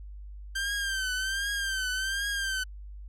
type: tone with vibrato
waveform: sawtooth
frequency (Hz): 1568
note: G6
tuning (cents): 0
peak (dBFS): -25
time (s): 0.55-2.64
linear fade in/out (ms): 10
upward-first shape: triangle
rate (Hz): 1.3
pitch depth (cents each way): 85
effects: added 50 Hz sine -40 dBFS peak until 3.08 s + low-pass 11000 Hz 12 dB/octave